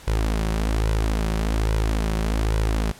sawtooth tone with flanger, 54 Hz, A1, 32 cents flat, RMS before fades -22 dBFS, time 0.07-2.92 s, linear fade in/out 10 ms, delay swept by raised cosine 2 to 5.4 ms, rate 1.2 Hz, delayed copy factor +0.55, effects pink hiss -45 dBFS RMS until 2.99 s + low-pass 12000 Hz 12 dB/octave

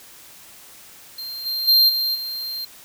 square tone with level steps, 4178 Hz, C8, 3 cents flat, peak -30 / -23 / -12 / -20 / -27 dBFS, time 1.18-2.65 s, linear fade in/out 5 ms, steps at 1.45 / 1.67 / 1.88 / 2.14 s, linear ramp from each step 20 ms, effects white hiss -45 dBFS RMS until 2.84 s

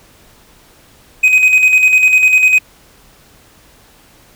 triangle tone with tremolo, 2513 Hz, D#7, 17 cents sharp, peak -3 dBFS, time 1.23-2.59 s, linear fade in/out 10 ms, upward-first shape square, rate 10 Hz, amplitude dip 45%, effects pink hiss -46 dBFS RMS until 4.35 s

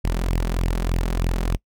sawtooth tone with flanger, 42.78 Hz, F1, 35 cents flat, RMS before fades -22 dBFS, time 0.04-1.57 s, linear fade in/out 10 ms, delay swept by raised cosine 0.32 to 5.42 ms, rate 3.3 Hz, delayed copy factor +0.6, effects noise-tail reverb RT60 0.1 s tail -25 dB re dry

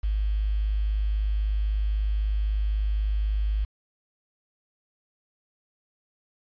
sine tone with quantisation, 51.91 Hz, G#1, in tune, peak -22 dBFS, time 0.03-3.65 s, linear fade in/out 10 ms, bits 8, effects resampled to 11025 Hz

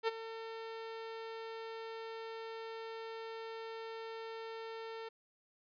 sawtooth tone with ADSR envelope, 450 Hz, A4, 39 cents sharp, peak -25 dBFS, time 0.03-5.09 s, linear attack 47 ms, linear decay 23 ms, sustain -14 dB, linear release 9 ms, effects resampled to 11025 Hz

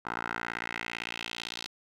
10% pulse tone with band-pass filter sweep, 57.8 Hz, A#1, 14 cents flat, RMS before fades -37 dBFS, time 0.05-1.67 s, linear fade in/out 10 ms, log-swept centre 1200 to 4100 Hz, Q 2.3, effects none

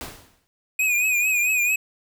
pink noise with exponential decay, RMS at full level -32 dBFS, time 0.01-0.47 s, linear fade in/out 0 ms, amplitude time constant 100 ms
square tone with vibrato, 2482 Hz, D#7, 5 cents flat, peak -19 dBFS, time 0.79-1.76 s, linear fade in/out 5 ms, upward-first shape triangle, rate 4.5 Hz, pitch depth 77 cents each way
effects none

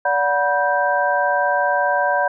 sine tone cluster, 578 / 733 / 971 / 1567 Hz, D5 / F#5 / B5 / G6, -28 / -16 / -30 / -1 cents, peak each -21 dBFS, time 0.05-2.28 s, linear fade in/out 5 ms, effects none

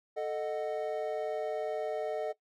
triangle chord, D# diminished, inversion second, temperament equal with one note detuned, 440 / 617.6 / 740 Hz, A4 / D#5 / F#5, 0 / -13 / 0 cents, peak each -33 / -33 / -37 dBFS, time 0.16-2.33 s, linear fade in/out 20 ms, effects noise-tail reverb RT60 0.1 s tail -18 dB re dry

